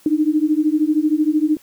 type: beating tone pair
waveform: sine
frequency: 300 / 313 Hz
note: D4 / D#4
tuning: +37 / +10 cents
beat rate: 13 Hz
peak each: -17 dBFS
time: 0.06-1.57 s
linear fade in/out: 2 ms
effects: white hiss -51 dBFS RMS until 1.62 s